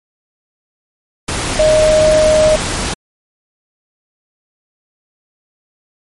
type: tone in noise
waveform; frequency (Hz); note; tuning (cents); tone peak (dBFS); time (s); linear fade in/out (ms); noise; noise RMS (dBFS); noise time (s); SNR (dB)
sine; 620; D#5; -6; -7; 1.59-2.56; 5; pink; -18; 1.28-2.94; +8
effects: MP3 48 kbps